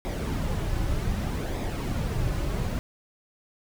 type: noise with flanger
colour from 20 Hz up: brown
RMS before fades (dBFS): -28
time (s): 0.05-2.79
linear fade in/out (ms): 0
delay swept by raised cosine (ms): 0.68 to 4.38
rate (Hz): 0.65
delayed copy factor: -0.5
effects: none

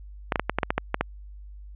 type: clicks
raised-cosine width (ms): 0.5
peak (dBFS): -7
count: 10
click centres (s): 0.322 / 0.358 / 0.396 / 0.496 / 0.586 / 0.632 / 0.705 / 0.78 / 0.944 / 1.01
effects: added 50 Hz sine -40 dBFS peak until 1.75 s + resampled to 8000 Hz

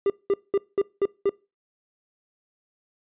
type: tone bursts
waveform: triangle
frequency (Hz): 397.8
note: G4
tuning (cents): +25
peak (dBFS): -16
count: 6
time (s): 0.06-1.294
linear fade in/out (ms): 2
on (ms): 39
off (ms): 200
effects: noise-tail reverb RT60 0.3 s tail -24 dB re dry + resampled to 8000 Hz

